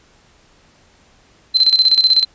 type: tone with tremolo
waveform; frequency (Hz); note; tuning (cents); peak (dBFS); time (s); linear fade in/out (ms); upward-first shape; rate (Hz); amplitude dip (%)
sine; 4088; C8; -41; -7; 1.54-2.25; 20; square; 16; 70
effects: pink hiss -52 dBFS RMS until 2.34 s + resampled to 16000 Hz